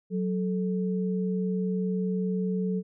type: tone pair together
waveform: sine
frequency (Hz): 185 / 437.5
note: F#3 / A4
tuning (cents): 0 / -10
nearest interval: octave + minor third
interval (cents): 1490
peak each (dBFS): -26 / -32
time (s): 0.1-2.83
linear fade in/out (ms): 50
effects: none